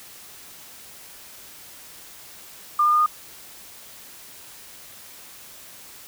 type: tone with pitch steps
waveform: sine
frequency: 1200 / 1208.3 / 1216.8 / 1225.2 Hz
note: D6 / D6 / D#6 / D#6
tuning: +37 / +49 / -39 / -27 cents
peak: -15 dBFS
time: 2.79-3.062 s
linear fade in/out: 5 ms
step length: 68 ms
effects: white hiss -44 dBFS RMS until 6.07 s